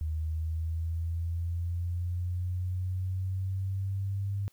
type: linear sweep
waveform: sine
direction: up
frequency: 77.78 to 100 Hz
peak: -29 dBFS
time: 0.01-4.48 s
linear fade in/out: 0 ms
effects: white hiss -67 dBFS RMS until 4.52 s